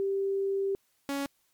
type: tone pair in turn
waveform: sine / sawtooth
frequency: 392 / 279.1 Hz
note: G4 / C#4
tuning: 0 / +12 cents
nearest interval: tritone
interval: 588 cents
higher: first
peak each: -26 dBFS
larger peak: neither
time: 0-0.75 / 1.09-1.26 s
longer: first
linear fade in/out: 0 ms
effects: white hiss -71 dBFS RMS until 1.53 s + MP3 96 kbps